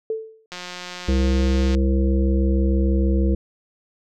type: tone with exponential decay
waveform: sine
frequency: 442 Hz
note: A4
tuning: 8 cents sharp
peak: -19 dBFS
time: 0.1-0.46 s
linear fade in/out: 2 ms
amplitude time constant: 78 ms
type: click train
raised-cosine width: 0.2 ms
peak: -16 dBFS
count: 221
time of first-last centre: 0.52-1.749 s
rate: 179 Hz
type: harmonic tone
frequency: 66.4 Hz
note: C2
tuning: 26 cents sharp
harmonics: 1 / 3 / 5 / 7 / 8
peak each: -17 / -23 / -25 / -30 / -33 dBFS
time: 1.08-3.35 s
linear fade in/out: 5 ms
effects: none